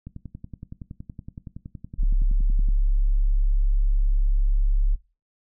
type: click train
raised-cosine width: 5 ms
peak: -24 dBFS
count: 29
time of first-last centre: 0.07-2.687 s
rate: 10.7 Hz
type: tone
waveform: sine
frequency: 34.65 Hz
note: C#1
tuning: in tune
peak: -17 dBFS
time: 1.98-4.96 s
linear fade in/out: 20 ms
effects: noise-tail reverb RT60 0.3 s tail -18 dB re dry

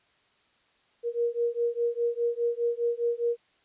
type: beating tone pair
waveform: sine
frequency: 469.9 / 474.8 Hz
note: A#4 / A#4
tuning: +14 / +32 cents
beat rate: 4.9 Hz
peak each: -28 dBFS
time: 1.03-3.37 s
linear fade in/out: 50 ms
effects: white hiss -66 dBFS RMS until 3.64 s + resampled to 8000 Hz

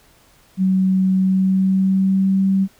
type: tone with pitch glide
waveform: sine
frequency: 188.5 to 192.91 Hz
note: F#3 to G3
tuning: +32 to -27 cents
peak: -13 dBFS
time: 0.57-2.68 s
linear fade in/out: 50 ms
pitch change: +41 cents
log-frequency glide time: 1.17-2.46 s
effects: pink hiss -53 dBFS RMS until 2.79 s

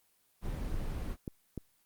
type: noise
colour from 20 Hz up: brown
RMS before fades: -36 dBFS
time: 0.41-1.17 s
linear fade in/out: 50 ms
type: clicks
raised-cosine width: 3 ms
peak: -25 dBFS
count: 3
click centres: 0.743 / 1.278 / 1.577 s
effects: white hiss -71 dBFS RMS until 1.85 s + Opus 24 kbps

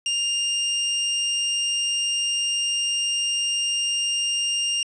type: tone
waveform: sawtooth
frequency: 2806 Hz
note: F7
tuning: 8 cents sharp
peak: -18 dBFS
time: 0.06-4.83 s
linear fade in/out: 2 ms
effects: resampled to 22050 Hz + 8-bit

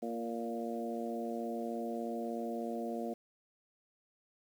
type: harmonic tone with a mistuned harmonic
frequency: 116.54 Hz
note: A#2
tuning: in tune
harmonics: 2 / 3 / 4 / 5 / 6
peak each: -39 / -43 / -42 / -44 / -43 dBFS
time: 0.02-3.14 s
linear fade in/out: 10 ms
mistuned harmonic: 3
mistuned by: -15 cents
effects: 10-bit

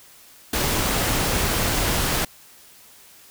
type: noise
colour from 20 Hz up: pink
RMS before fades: -22 dBFS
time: 0.53-2.25 s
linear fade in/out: 5 ms
effects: white hiss -49 dBFS RMS until 3.3 s

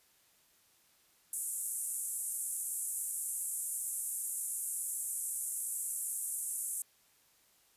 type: band-pass noise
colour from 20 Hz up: pink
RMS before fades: -38 dBFS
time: 1.33-6.82 s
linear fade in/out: 2 ms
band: 8000 to 12000 Hz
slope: 48 dB/octave
effects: white hiss -68 dBFS RMS until 7.76 s + resampled to 32000 Hz

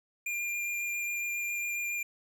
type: tone with vibrato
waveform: square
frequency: 2399 Hz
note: D7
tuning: 36 cents sharp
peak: -32 dBFS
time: 0.26-2.03 s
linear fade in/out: 5 ms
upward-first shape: sine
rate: 7.3 Hz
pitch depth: 10 cents each way
effects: none

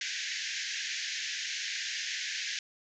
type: band-pass noise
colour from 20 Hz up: pink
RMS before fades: -36 dBFS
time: 0.01-2.59 s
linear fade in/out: 2 ms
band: 1600 to 6900 Hz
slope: 96 dB/octave
effects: none

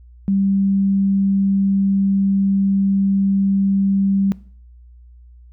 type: tone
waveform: sine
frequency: 196 Hz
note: G3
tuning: in tune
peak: -14 dBFS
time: 0.28-4.32 s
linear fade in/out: 0 ms
effects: noise-tail reverb RT60 0.5 s tail -21 dB re dry + added 60 Hz sine -41 dBFS peak until 5.52 s

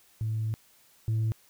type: tone pair in turn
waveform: sine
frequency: 110 / 110.83 Hz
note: A2 / A2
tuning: 0 / +13 cents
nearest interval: unison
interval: 13 cents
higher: second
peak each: -26 / -22 dBFS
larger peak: second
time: 0.21-0.54 / 1.08-1.32 s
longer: first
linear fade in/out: 0 ms
effects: tanh soft clip ceiling -23 dBFS + white hiss -61 dBFS RMS until 1.49 s

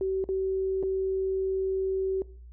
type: tone with dropouts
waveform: sine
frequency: 381.7 Hz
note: G4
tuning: 46 cents flat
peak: -25 dBFS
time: 0.01-2.22 s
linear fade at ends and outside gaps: 1 ms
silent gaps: 0.241-0.289 / 0.828-0.834 s
effects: noise-tail reverb RT60 0.5 s tail -21 dB re dry + added 60 Hz sine -44 dBFS peak until 2.52 s

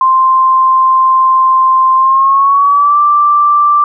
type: tone with pitch glide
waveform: sine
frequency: 1046.5 to 1174.7 Hz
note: C6 to D6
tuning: 0 to 0 cents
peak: -5 dBFS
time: 0.01-3.84 s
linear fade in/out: 2 ms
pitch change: +200 cents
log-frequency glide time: 1.96-2.99 s
effects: none

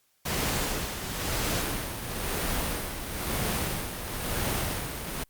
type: noise with tremolo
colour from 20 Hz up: pink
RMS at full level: -28 dBFS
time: 0.25-5.24 s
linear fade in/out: 10 ms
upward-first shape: sine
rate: 1 Hz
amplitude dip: 55%
effects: white hiss -69 dBFS RMS until 5.29 s + Opus 48 kbps

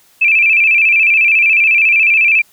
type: tone with vibrato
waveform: sine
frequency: 2485 Hz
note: D#7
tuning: 3 cents flat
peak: -7 dBFS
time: 0.21-2.42 s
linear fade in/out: 10 ms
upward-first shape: square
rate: 14 Hz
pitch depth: 82 cents each way
effects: white hiss -50 dBFS RMS until 2.52 s

